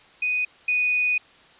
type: tone pair in turn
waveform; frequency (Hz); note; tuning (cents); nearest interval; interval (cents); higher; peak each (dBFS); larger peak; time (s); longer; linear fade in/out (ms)
sine; 2489 / 2480; D#7 / D#7; 0 / -6; unison; 6; first; -21 / -19; second; 0.22-0.45 / 0.68-1.18; second; 5
effects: white hiss -52 dBFS RMS until 1.59 s + resampled to 8000 Hz